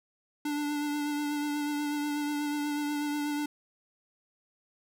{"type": "tone with vibrato", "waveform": "square", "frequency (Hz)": 293.7, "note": "D4", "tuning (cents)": 0, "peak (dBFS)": -30, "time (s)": [0.45, 3.46], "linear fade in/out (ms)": 5, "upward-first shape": "triangle", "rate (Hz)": 8.2, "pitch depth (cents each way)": 24, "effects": []}